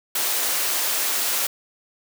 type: high-pass noise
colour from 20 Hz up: white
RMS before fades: -23 dBFS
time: 0.15-1.47 s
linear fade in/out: 5 ms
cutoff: 390 Hz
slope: 12 dB/octave
effects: none